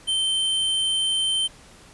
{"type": "tone", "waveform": "square", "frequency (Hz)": 3106, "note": "G7", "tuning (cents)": -17, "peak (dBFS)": -21, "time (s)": [0.07, 1.48], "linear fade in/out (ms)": 20, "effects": ["pink hiss -49 dBFS RMS until 1.93 s", "resampled to 24000 Hz"]}